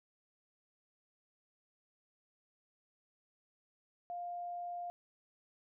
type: tone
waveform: sine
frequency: 702 Hz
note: F5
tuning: 9 cents sharp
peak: -39 dBFS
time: 4.1-4.9 s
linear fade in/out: 0 ms
effects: none